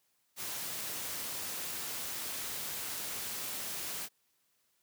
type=noise; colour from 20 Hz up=white; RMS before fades=-39 dBFS; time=0.36-4.09 s; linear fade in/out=50 ms; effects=white hiss -75 dBFS RMS until 4.82 s + high-pass 60 Hz 12 dB/octave